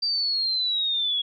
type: linear sweep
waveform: sine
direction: down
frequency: 4699 to 3323 Hz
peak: -22 dBFS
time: 0.02-1.22 s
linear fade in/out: 10 ms
effects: none